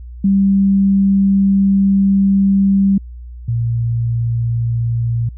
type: tone pair in turn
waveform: sine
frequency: 196 / 116.88 Hz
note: G3 / A#2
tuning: 0 / +5 cents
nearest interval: major sixth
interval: 895 cents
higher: first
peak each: -9 / -14 dBFS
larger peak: first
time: 0.24-2.98 / 3.48-5.29 s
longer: first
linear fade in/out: 5 ms
effects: added 60 Hz sine -29 dBFS peak until 5.37 s